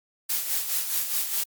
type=noise with tremolo; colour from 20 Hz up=blue; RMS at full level=-25 dBFS; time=0.29-1.44 s; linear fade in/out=10 ms; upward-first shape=sine; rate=4.8 Hz; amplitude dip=55%; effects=Opus 48 kbps